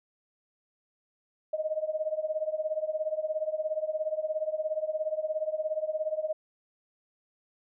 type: tone with tremolo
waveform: sine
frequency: 622.3 Hz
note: D#5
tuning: in tune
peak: -24 dBFS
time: 1.53-6.33 s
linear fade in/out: 5 ms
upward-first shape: triangle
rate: 17 Hz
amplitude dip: 95%
effects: none